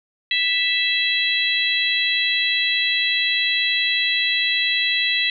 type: harmonic tone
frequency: 659.3 Hz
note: E5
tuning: in tune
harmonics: 3 / 4 / 5 / 6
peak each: -23 / -23 / -23 / -23 dBFS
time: 0.31-5.3 s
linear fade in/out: 2 ms
effects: none